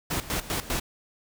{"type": "noise with tremolo", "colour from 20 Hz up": "pink", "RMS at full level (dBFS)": -28, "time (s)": [0.1, 0.8], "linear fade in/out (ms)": 10, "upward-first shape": "square", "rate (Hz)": 5, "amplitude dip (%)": 80, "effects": []}